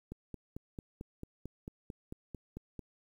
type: click train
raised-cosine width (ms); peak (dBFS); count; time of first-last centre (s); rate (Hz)
3; -29; 13; 0.12-2.793; 4.49
effects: 10-bit